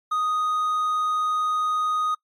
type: tone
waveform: triangle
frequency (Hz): 1244.5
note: D#6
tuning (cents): 0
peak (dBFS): -19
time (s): 0.11-2.15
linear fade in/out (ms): 10
effects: noise-tail reverb RT60 0.1 s tail -24 dB re dry + MP3 64 kbps